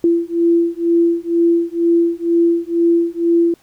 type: beating tone pair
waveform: sine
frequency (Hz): 337.6 / 339.7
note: E4 / F4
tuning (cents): +41 / -48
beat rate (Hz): 2.1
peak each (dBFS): -15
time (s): 0.04-3.54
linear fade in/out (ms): 2
effects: pink hiss -54 dBFS RMS until 3.62 s